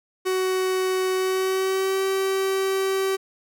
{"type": "tone with pitch glide", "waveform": "45% pulse", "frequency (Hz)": [373.8, 385.2], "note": ["F#4", "G4"], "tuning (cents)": [18, -30], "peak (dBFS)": -21, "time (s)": [0.25, 3.17], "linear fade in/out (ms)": 20, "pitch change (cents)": 52, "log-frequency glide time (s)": [1.14, 2.03], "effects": []}